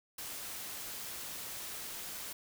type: noise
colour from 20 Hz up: white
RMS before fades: -43 dBFS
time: 0.18-2.33 s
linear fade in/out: 5 ms
effects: none